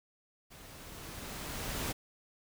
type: noise with level ramp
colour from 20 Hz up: pink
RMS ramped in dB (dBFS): -53 to -35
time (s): 0.5-1.93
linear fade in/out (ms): 20
effects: none